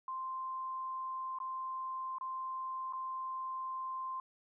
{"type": "tone with dropouts", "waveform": "sine", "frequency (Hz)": 1045, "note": "C6", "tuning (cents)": -2, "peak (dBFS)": -37, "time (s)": [0.08, 4.2], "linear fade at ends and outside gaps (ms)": 2, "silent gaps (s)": [[1.387, 1.401], [2.184, 2.21], [2.926, 2.933]], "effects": []}